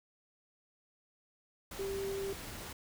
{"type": "tone in noise", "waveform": "sine", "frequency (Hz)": 392, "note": "G4", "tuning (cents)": 0, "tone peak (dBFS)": -35, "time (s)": [1.79, 2.33], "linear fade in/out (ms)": 5, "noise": "pink", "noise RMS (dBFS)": -45, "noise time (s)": [1.71, 2.73], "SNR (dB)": 7, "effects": []}